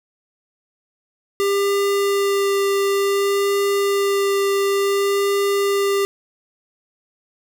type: tone with vibrato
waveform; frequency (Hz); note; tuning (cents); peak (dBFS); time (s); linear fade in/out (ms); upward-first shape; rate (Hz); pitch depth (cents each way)
square; 398.2; G4; +27; -17; 1.4-6.05; 0; sine; 0.56; 8
effects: none